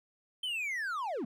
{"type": "linear sweep", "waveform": "triangle", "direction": "down", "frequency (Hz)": [3136, 195], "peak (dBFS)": -31, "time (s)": [0.43, 1.25], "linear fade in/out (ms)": 5, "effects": []}